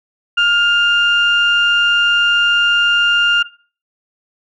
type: tone pair together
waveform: sine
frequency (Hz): 1413.8 / 2800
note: F6 / F7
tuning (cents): +21 / +4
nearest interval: octave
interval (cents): 1183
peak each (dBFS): -12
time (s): 0.37-3.43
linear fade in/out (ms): 10
effects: noise-tail reverb RT60 0.4 s tail -19 dB re dry + tanh soft clip ceiling -4 dBFS